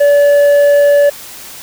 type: tone with tanh clipping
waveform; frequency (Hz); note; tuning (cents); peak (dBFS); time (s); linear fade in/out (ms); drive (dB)
sine; 575; D5; -37; -6; 0-1.1; 10; 5
effects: white hiss -31 dBFS RMS until 1.62 s